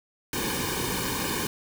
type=noise with comb filter; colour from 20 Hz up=pink; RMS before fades=-29 dBFS; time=0.33-1.47 s; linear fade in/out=2 ms; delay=1.5 ms; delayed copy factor=-1; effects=none